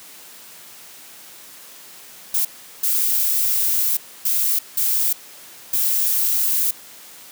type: noise bursts at uneven times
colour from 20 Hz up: violet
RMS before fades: -19 dBFS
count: 5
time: 2.34-2.45 / 2.83-3.97 / 4.25-4.59 / 4.77-5.13 / 5.73-6.71 s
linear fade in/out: 5 ms
effects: white hiss -42 dBFS RMS until 7.31 s + high-pass 150 Hz 12 dB/octave